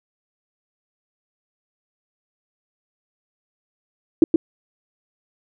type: tone with echo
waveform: sine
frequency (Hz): 326.3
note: E4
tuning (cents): -18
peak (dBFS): -6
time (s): 4.22-4.24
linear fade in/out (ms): 2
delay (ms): 120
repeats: 1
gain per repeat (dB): -4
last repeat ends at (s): 4.36
effects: none